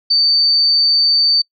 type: tone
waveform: sine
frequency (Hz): 4577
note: D8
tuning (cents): -45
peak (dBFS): -10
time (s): 0.1-1.42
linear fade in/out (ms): 10
effects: noise-tail reverb RT60 0.1 s tail -25 dB re dry